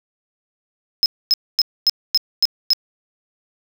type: tone bursts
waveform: triangle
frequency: 5140 Hz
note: E8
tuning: 45 cents flat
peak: -10 dBFS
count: 7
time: 1.03-2.733 s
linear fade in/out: 0 ms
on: 29 ms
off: 250 ms
effects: none